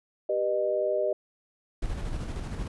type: chord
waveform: sine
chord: G augmented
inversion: none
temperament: just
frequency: 392 / 490 / 612.5 Hz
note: G4 / B4 / D#5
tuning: 0 / -14 / -27 cents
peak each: -30 / -31 / -26 dBFS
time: 0.29-1.13 s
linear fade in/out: 5 ms
type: noise with tremolo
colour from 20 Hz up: brown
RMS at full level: -31 dBFS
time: 1.82-2.68 s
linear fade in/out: 5 ms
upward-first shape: square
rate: 13 Hz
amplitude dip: 35%
effects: resampled to 24000 Hz